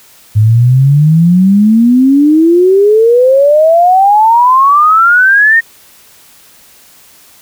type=exponential sweep; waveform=sine; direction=up; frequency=103.83 to 1864.7 Hz; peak=-3 dBFS; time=0.35-5.61 s; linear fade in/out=20 ms; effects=white hiss -41 dBFS RMS until 7.41 s